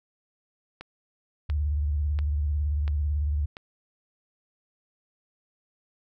click train, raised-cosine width 0.3 ms, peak -23 dBFS, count 5, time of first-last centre 0.81-3.569 s, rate 1.45 Hz
sine tone with vibrato, 73.6 Hz, D2, 4 cents sharp, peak -23 dBFS, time 1.49-3.46 s, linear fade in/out 10 ms, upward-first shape square, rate 18 Hz, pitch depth 84 cents each way
effects none

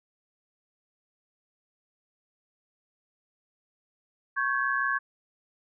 sine tone cluster, 1102 / 1563 / 1689 Hz, C#6 / G6 / G#6, -11 / -6 / +29 cents, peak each -29 dBFS, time 4.36-4.99 s, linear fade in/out 20 ms, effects none

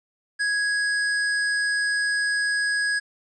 square tone, 1661.2 Hz, G#6, in tune, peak -22 dBFS, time 0.39-3 s, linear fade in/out 20 ms, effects resampled to 22050 Hz + 10-bit

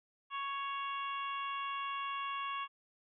harmonic tone, 555 Hz, C#5, 2 cents sharp, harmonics 2 / 3 / 4 / 5 / 6, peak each -37 / -49 / -49 / -45 / -50 dBFS, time 0.3-2.68 s, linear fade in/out 50 ms, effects none

